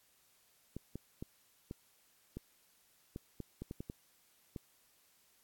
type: clicks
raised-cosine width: 3 ms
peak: -29 dBFS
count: 12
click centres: 0.766 / 0.956 / 1.225 / 1.711 / 2.37 / 3.161 / 3.403 / 3.62 / 3.711 / 3.805 / 3.899 / 4.562 s
effects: white hiss -70 dBFS RMS until 5.43 s + AAC 64 kbps